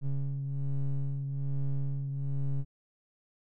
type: ring-modulated tone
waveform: triangle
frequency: 68.4 Hz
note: C#2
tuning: 23 cents flat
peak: -23 dBFS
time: 0.01-2.65 s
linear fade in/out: 50 ms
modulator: 69 Hz
effects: none